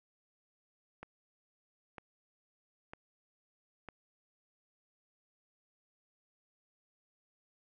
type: click train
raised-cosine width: 0.5 ms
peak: -30 dBFS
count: 4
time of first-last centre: 1.03-3.887 s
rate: 1.05 Hz
effects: none